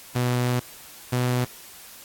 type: tone pair in turn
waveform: sawtooth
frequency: 123.47 / 124.33 Hz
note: B2 / B2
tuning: 0 / +12 cents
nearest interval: unison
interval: 12 cents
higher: second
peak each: -17 dBFS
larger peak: neither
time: 0.15-0.6 / 1.12-1.45 s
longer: first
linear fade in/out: 10 ms
effects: white hiss -45 dBFS RMS until 2.04 s + AAC 64 kbps